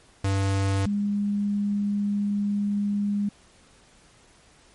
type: tone pair in turn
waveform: square / sine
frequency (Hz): 97.7 / 203.9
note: G2 / G#3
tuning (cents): -5 / -32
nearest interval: octave + minor second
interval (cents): 1273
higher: second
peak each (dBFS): -22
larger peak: neither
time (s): 0.24-0.86 / 0.86-3.29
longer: second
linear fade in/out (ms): 5
effects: pink hiss -56 dBFS RMS until 4.74 s + MP3 48 kbps